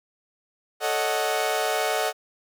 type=chord; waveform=sawtooth; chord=D# half-diminished seventh; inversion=second; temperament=equal; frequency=440 / 554.4 / 622.3 / 740 Hz; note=A4 / C#5 / D#5 / F#5; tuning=0 / 0 / 0 / 0 cents; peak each=-25 / -28 / -24 / -23 dBFS; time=0.8-2.13 s; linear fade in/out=50 ms; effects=none